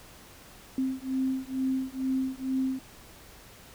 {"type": "beating tone pair", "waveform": "sine", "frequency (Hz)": [261.6, 263.8], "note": ["C4", "C4"], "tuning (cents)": [0, 14], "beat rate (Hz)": 2.2, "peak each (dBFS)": [-30, -30], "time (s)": [0.78, 2.79], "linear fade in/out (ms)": 2, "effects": ["pink hiss -51 dBFS RMS until 3.74 s"]}